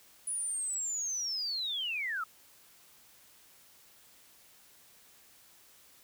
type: linear sweep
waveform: sine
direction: down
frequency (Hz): 9956 to 1244.5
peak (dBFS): -32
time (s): 0.27-2.24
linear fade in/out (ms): 5
effects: white hiss -60 dBFS RMS until 6.03 s